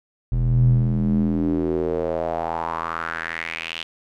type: tone with band-pass filter sweep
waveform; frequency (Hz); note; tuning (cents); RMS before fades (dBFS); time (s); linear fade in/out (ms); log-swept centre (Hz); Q
square; 41.2; E1; 0; -22; 0.32-3.83; 0; 88 to 3100; 4.3
effects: none